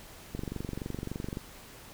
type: click train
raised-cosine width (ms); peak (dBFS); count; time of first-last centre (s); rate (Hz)
3; -22; 25; 0.35-1.371; 23.5
effects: pink hiss -50 dBFS RMS until 1.93 s